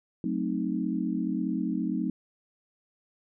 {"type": "chord", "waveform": "sine", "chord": "F# diminished seventh", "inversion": "none", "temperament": "equal", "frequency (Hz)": [185, 220, 261.6, 311.1], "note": ["F#3", "A3", "C4", "Eb4"], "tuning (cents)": [0, 0, 0, 0], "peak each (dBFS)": -32, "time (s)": [0.24, 2.1], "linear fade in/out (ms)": 2, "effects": []}